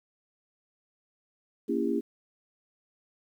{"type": "chord", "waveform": "sine", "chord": "A# diminished seventh", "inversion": "none", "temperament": "just", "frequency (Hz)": [233.1, 279.7, 335.6, 402.8], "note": ["A#3", "C#4", "E4", "G4"], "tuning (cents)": [0, 16, 31, 47], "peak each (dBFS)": -31, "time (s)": [1.68, 2.01], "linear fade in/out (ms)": 20, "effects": ["10-bit"]}